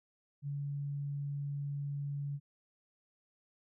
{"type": "tone", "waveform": "sine", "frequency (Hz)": 142.4, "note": "C#3", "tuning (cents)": 47, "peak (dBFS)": -35, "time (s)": [0.42, 2.4], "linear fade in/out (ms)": 50, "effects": []}